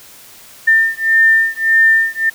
sine beating tone pair, 1800 / 1801.7 Hz, A6 / A6, +39 / +41 cents, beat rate 1.7 Hz, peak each -12 dBFS, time 0.67-2.3 s, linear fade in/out 10 ms, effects white hiss -40 dBFS RMS until 2.34 s

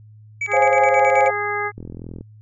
triangle tone with tremolo, 2284 Hz, D7, 49 cents flat, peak -19 dBFS, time 0.41-1.28 s, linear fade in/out 5 ms, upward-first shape square, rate 9.4 Hz, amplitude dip 80%
harmonic tone, 412.7 Hz, G#4, 11 cents flat, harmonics 1 / 2 / 3 / 4 / 5, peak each -27 / -27 / -27 / -27 / -27 dBFS, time 0.47-1.72 s, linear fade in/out 50 ms
sine chord, Db major seventh, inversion third, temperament equal with one note detuned, 523.3 / 543.3 / 698.5 / 830.6 Hz, C5 / Db5 / F5 / Ab5, 0 / -35 / 0 / 0 cents, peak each -18 / -21 / -23 / -17 dBFS, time 0.53-1.31 s, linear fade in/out 10 ms
click train, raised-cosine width 3 ms, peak -21 dBFS, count 19, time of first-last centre 1.78-2.21 s, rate 41.9 Hz
effects added 107 Hz sine -42 dBFS peak until 2.41 s + resampled to 22050 Hz

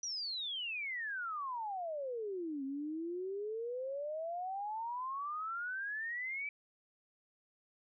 sine exponential two-way sweep, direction down then up, 5920 to 266.2 to 2329 Hz, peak -37 dBFS, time 0.03-6.49 s, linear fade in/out 2 ms, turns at 2.64 s, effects none

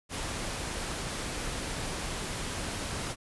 pink noise, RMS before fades -35 dBFS, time 0.09-3.16 s, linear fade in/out 50 ms, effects resampled to 24000 Hz

